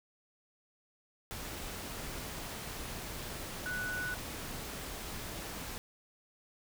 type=tone in noise; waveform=sine; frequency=1480 Hz; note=F#6; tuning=in tune; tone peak=-35 dBFS; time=3.66-4.14 s; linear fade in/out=0 ms; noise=pink; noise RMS=-42 dBFS; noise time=1.31-5.78 s; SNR=+4 dB; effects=none